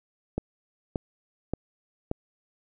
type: click train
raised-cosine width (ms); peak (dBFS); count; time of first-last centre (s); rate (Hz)
2; -14; 4; 0.38-2.114; 1.73
effects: none